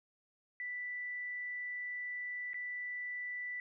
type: tone with dropouts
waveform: sine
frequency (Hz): 1975.5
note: B6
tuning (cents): 0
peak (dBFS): -38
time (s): 0.6-3.6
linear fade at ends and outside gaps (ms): 1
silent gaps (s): 2.533-2.543
effects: none